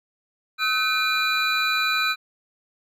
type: tone cluster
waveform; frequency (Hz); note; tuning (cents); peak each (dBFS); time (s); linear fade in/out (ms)
triangle; 1281 / 1520 / 2415 / 3976; E6 / F#6 / D7 / B7; -50 / +46 / +48 / +11; -24; 0.58-2.16; 50
effects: none